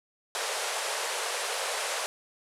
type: band-pass noise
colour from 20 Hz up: pink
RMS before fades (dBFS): -32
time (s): 0.35-2.06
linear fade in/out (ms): 0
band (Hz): 450 to 11000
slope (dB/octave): 48
effects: none